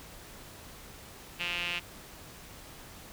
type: tone with band-pass filter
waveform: sawtooth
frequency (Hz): 174.61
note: F3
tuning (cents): 0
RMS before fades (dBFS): -34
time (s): 1.39-1.8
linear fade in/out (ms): 20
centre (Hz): 2700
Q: 5.2
effects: pink hiss -49 dBFS RMS until 3.12 s